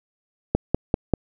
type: click train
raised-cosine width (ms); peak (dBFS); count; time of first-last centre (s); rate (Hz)
2; -4; 4; 0.55-1.137; 5.11
effects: none